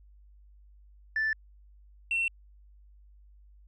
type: tone pair in turn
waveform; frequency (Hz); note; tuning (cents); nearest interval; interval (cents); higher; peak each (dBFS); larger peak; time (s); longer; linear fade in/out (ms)
sine; 1760 / 2709; A6 / E7; 0 / +47; perfect fifth; 747; second; -24; neither; 1.16-1.33 / 2.11-2.28; neither; 2
effects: tanh soft clip ceiling -23 dBFS + added 50 Hz sine -53 dBFS peak until 3.67 s